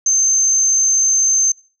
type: tone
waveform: sine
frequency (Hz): 6272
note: G8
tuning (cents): 0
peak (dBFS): -11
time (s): 0.06-1.52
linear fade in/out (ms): 5
effects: noise-tail reverb RT60 0.4 s tail -23 dB re dry